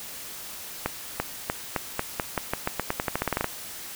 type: accelerating click train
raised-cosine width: 0.5 ms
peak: -9 dBFS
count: 20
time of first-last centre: 0.86-3.444 s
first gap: 340 ms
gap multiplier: 0.88
effects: white hiss -39 dBFS RMS until 3.95 s